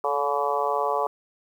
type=harmonic tone with a mistuned harmonic; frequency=142.7 Hz; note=D3; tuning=49 cents flat; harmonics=3 / 4 / 5 / 6 / 7 / 8; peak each=-29 / -29 / -29 / -29 / -29 / -29 dBFS; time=0.04-1.07 s; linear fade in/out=2 ms; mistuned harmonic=3; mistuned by=+27 cents; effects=9-bit